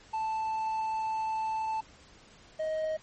triangle tone pair in turn, 880 / 628 Hz, A5 / D#5, 0 / +16 cents, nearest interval tritone, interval 584 cents, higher first, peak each -27 dBFS, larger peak neither, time 0.13-1.81 / 2.59-2.97 s, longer first, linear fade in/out 10 ms, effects pink hiss -56 dBFS RMS until 3.02 s + MP3 32 kbps

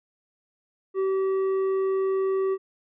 sine tone with tanh clipping, 383.9 Hz, G4, 36 cents flat, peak -23 dBFS, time 0.94-2.58 s, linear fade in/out 50 ms, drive 7 dB, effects none

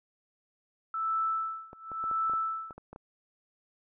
sine tone with tremolo, 1318.5 Hz, E6, in tune, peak -26 dBFS, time 0.94-2.73 s, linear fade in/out 2 ms, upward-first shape sine, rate 0.94 Hz, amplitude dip 95%
clicks, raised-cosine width 1 ms, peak -31 dBFS, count 10, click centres 1.731 / 1.917 / 2.04 / 2.113 / 2.297 / 2.336 / 2.708 / 2.78 / 2.93 / 2.961 s
effects none

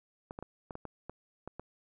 clicks, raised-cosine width 1 ms, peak -27 dBFS, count 9, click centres 0.309 / 0.389 / 0.426 / 0.708 / 0.754 / 0.853 / 1.096 / 1.476 / 1.596 s, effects none

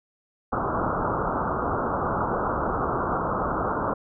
white low-pass noise, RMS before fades -26 dBFS, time 0.52-3.94 s, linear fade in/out 10 ms, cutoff 1400 Hz, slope 96 dB/octave, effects none

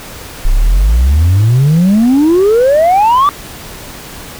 sine exponential sweep, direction up, 30.08 to 1188 Hz, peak -3 dBFS, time 0.45-3.29 s, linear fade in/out 0 ms, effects tanh soft clip ceiling -4 dBFS + pink hiss -29 dBFS RMS until 4.39 s

